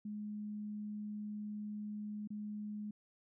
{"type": "tone with dropouts", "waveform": "sine", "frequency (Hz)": 209.7, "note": "G#3", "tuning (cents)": 17, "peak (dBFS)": -40, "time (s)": [0.05, 2.91], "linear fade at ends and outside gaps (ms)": 5, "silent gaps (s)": [2.275, 2.303], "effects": []}